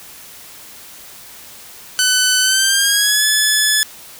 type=tone with pitch glide; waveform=10% pulse; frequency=1506 to 1720 Hz; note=F#6 to A6; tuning=+30 to -40 cents; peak=-3 dBFS; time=1.99-3.83 s; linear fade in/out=0 ms; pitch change=+230 cents; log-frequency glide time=2.4-3.25 s; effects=white hiss -38 dBFS RMS until 4.19 s